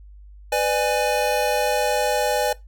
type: chord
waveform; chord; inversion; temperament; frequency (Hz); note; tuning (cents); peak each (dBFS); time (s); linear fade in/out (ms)
square; G# diminished; first; just; 498.4 / 598 / 830.6; B4 / D5 / G#5; +16 / +31 / 0; -24; 0.52-2.53; 5
effects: noise-tail reverb RT60 0.2 s tail -20 dB re dry + added 50 Hz sine -41 dBFS peak until 2.67 s